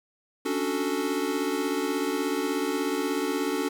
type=chord; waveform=square; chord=D major seventh; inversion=third; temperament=equal; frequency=277.2 / 293.7 / 370 / 440 Hz; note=C#4 / D4 / F#4 / A4; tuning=0 / 0 / 0 / 0 cents; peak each=-32 dBFS; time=0.45-3.69 s; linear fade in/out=10 ms; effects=9-bit